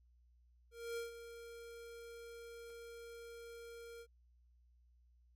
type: tone with ADSR envelope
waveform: square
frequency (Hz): 466.2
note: A#4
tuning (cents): 0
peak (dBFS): -40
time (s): 0.71-4.07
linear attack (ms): 260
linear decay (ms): 140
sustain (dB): -11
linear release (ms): 62
effects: added 60 Hz sine -66 dBFS peak until 5.35 s + AAC 64 kbps